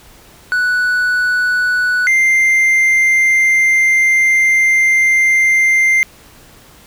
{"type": "tone pair in turn", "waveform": "triangle", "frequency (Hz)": [1480, 2093], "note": ["F#6", "C7"], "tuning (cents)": [0, 0], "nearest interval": "tritone", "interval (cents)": 600, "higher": "second", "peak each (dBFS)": [-10, -7], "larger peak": "second", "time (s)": [[0.52, 2.07], [2.07, 6.03]], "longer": "second", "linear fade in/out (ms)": 0, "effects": ["pink hiss -43 dBFS RMS until 6.86 s"]}